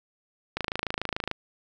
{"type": "click train", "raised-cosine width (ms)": 0.3, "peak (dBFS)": -12, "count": 21, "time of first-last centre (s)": [0.57, 1.313], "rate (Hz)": 26.9, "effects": []}